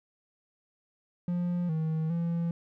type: tone with pitch steps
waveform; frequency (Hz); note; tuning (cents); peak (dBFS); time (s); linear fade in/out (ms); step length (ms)
triangle; 175.9 / 158.8 / 169; F3 / D#3 / E3; +13 / +36 / +43; -25; 1.28-2.51; 2; 410
effects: none